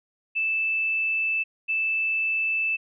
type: tone pair in turn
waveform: sine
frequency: 2636 / 2636 Hz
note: E7 / E7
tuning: -1 / -1 cents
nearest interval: unison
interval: 0 cents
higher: neither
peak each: -22 dBFS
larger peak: neither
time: 0.35-1.44 / 1.68-2.77 s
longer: neither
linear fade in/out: 20 ms
effects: none